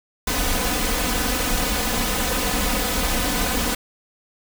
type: noise with comb filter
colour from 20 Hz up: pink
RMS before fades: -22 dBFS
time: 0.27-3.75 s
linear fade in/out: 5 ms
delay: 4 ms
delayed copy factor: +0.85
effects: none